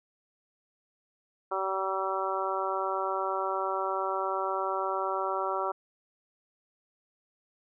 harmonic tone, 191.4 Hz, G3, 41 cents flat, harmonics 2 / 3 / 4 / 5 / 6 / 7, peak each -35 / -35 / -35 / -35 / -35 / -35 dBFS, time 1.51-5.72 s, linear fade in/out 10 ms, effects none

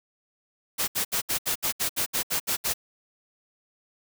white noise bursts, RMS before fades -26 dBFS, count 12, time 0.78-2.739 s, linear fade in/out 20 ms, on 100 ms, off 69 ms, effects none

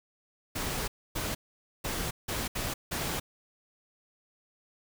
pink noise bursts at uneven times, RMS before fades -33 dBFS, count 6, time 0.55-0.88 / 1.15-1.35 / 1.84-2.11 / 2.28-2.48 / 2.55-2.74 / 2.91-3.2 s, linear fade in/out 10 ms, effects none

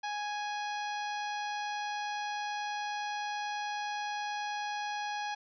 harmonic tone, 830.6 Hz, G#5, in tune, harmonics 1 / 2 / 3 / 4 / 5 / 6 / 7, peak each -35 / -41 / -45 / -47 / -49 / -51 / -52 dBFS, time 0.03-5.35 s, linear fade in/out 10 ms, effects none

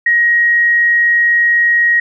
sine tone, 1888 Hz, A#6, 22 cents sharp, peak -8 dBFS, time 0.06-2 s, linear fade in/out 5 ms, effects none

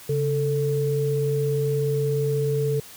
sine tone pair together, 139.1 / 441.6 Hz, C#3 / A4, +6 / +6 cents, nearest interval octave + minor sixth, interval 2000 cents, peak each -23 dBFS, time 0.09-2.8 s, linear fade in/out 5 ms, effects white hiss -44 dBFS RMS until 2.96 s + high-pass 60 Hz 12 dB/octave

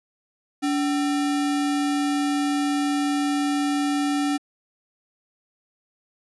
sine tone with sample-and-hold, 287.2 Hz, D4, 39 cents flat, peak -20 dBFS, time 0.62-4.38 s, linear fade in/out 20 ms, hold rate 1050 Hz, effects resampled to 24000 Hz

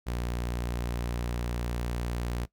sawtooth tone, 59.6 Hz, A#1, 39 cents sharp, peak -26 dBFS, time 0.06-2.46 s, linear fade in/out 20 ms, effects noise-tail reverb RT60 0.1 s tail -19 dB re dry

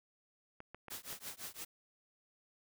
clicks, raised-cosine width 0.5 ms, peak -33 dBFS, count 5, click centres 0.604 / 0.746 / 0.883 / 0.92 / 1.128 s
white noise with tremolo, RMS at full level -43 dBFS, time 0.9-1.65 s, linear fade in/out 10 ms, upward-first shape triangle, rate 5.9 Hz, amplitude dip 100%
effects none

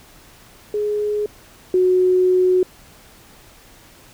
sine tone pair in turn, 418.3 / 367.2 Hz, G#4 / F#4, +12 / -13 cents, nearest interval major second, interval 225 cents, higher first, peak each -18 / -12 dBFS, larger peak second, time 0.74-1.26 / 1.74-2.63 s, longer second, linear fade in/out 2 ms, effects pink hiss -47 dBFS RMS until 4.13 s

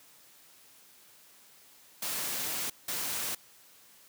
white noise bursts at uneven times, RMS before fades -34 dBFS, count 2, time 2.02-2.7 / 2.88-3.35 s, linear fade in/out 5 ms, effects white hiss -58 dBFS RMS until 4.08 s + high-pass 100 Hz 12 dB/octave

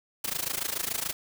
white noise with amplitude modulation, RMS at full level -28 dBFS, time 0.24-1.13 s, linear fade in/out 5 ms, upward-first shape sine, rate 27 Hz, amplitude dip 90%, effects none

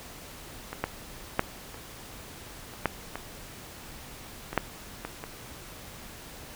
clicks, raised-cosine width 0.5 ms, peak -19 / -11 / -7 / -28 / -30 / -8 / -18 / -20 / -7 / -18 / -21 dBFS, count 11, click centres 0.73 / 0.84 / 1.394 / 1.744 / 2.737 / 2.857 / 3.156 / 4.53 / 4.577 / 5.05 / 5.239 s, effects pink hiss -45 dBFS RMS until 6.55 s

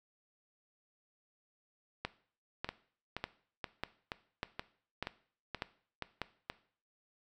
two click trains, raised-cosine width 0.3 ms, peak -19 / -21 dBFS, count 8 / 9, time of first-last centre 2.05-6.217 / 2.69-6.5 s, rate 1.68 / 2.1 Hz, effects noise-tail reverb RT60 0.5 s tail -17 dB re dry

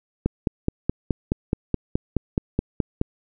click train, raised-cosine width 3 ms, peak -7 dBFS, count 14, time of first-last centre 0.26-3.014 s, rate 4.72 Hz, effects none

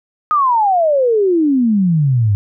sine exponential sweep, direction down, 1261 to 98 Hz, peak -10 dBFS, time 0.31-2.35 s, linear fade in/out 0 ms, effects none

